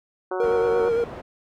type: harmonic tone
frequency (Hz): 185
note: F#3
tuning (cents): 0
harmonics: 2 / 3 / 4 / 5 / 6 / 7 / 8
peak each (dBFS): -27 / -31 / -33 / -35 / -37 / -38 / -39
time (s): 0.31-0.89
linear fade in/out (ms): 5
type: tone with vibrato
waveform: triangle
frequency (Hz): 466.2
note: A#4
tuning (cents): 0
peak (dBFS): -17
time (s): 0.4-1.04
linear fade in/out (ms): 2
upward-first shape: sine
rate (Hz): 8.8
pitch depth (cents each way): 35
type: low-pass noise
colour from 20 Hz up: white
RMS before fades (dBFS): -37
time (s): 0.42-1.22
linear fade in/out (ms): 20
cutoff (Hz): 740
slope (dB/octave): 12
effects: none